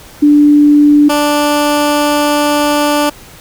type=tone pair in turn; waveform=sine / 15% pulse; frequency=293.7 / 293.7 Hz; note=D4 / D4; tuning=0 / 0 cents; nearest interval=unison; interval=0 cents; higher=neither; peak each=-3 dBFS; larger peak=neither; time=0.22-1.09 / 1.09-3.1 s; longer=second; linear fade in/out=10 ms; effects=pink hiss -36 dBFS RMS until 3.4 s